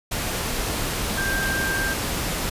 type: tone in noise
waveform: sine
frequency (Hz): 1583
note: G6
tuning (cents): +17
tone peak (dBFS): -24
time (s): 1.17-1.94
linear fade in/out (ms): 10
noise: pink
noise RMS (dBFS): -26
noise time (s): 0.11-2.5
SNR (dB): -1
effects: resampled to 32000 Hz